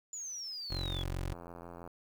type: exponential sweep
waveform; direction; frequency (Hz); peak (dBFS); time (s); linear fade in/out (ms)
sine; down; 7040 to 3322; -39; 0.13-1.03; 2
type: tone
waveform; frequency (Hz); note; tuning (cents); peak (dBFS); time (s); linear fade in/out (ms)
20% pulse; 45.13; F#1; -42; -30; 0.7-1.34; 10
type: click train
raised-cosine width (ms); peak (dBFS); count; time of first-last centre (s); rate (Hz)
1; -33; 48; 1.33-1.876; 86.1
effects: 10-bit